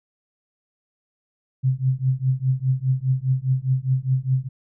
sine tone with tremolo, 130.81 Hz, C3, in tune, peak -14 dBFS, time 1.63-4.49 s, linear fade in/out 20 ms, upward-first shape triangle, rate 4.9 Hz, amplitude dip 100%, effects none

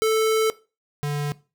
square tone pair in turn, 440 / 145.9 Hz, A4 / D3, 0 / -11 cents, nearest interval octave + perfect fifth, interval 1911 cents, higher first, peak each -18 / -24 dBFS, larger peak first, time 0.02-0.5 / 1.03-1.32 s, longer first, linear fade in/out 0 ms, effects noise-tail reverb RT60 0.3 s tail -19 dB re dry

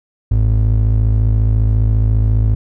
triangle ring-modulated tone, 80.1 Hz, E2, 49 cents flat, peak -5 dBFS, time 0.31-2.55 s, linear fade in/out 5 ms, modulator 27.3 Hz, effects none

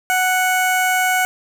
15% pulse tone with notch filter, 740 Hz, F#5, in tune, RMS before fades -17 dBFS, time 0.1-1.25 s, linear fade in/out 0 ms, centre 3600 Hz, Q 1.5, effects none

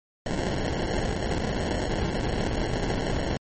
pink noise with sample-and-hold, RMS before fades -27 dBFS, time 0.26-3.37 s, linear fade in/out 2 ms, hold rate 1225 Hz, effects MP3 32 kbps

